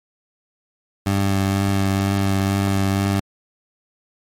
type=tone with vibrato; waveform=20% pulse; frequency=98 Hz; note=G2; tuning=in tune; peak=-12 dBFS; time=1.06-3.2 s; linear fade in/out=5 ms; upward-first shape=sine; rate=2.1 Hz; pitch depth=15 cents each way; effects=MP3 64 kbps